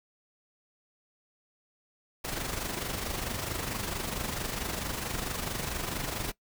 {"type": "noise with amplitude modulation", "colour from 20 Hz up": "pink", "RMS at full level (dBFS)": -32, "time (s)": [2.24, 6.32], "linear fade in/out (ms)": 10, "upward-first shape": "sine", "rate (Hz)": 24.5, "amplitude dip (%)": 55, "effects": ["noise-tail reverb RT60 0.1 s tail -20 dB re dry"]}